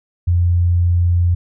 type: tone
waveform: sine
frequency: 87.31 Hz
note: F2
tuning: in tune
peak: -11 dBFS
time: 0.27-1.35 s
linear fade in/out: 10 ms
effects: none